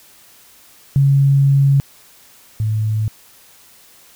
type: tone pair in turn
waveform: sine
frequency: 138.59 / 108.38 Hz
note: C#3 / A2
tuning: 0 / -26 cents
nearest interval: major third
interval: 426 cents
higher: first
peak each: -9 / -15 dBFS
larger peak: first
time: 0.96-1.8 / 2.6-3.08 s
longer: first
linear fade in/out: 0 ms
effects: white hiss -47 dBFS RMS until 4.15 s